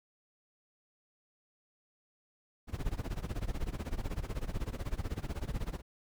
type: noise with tremolo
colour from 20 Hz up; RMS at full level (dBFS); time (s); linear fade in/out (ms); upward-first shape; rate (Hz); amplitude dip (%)
brown; -33; 2.67-5.82; 50; sine; 16; 90
effects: none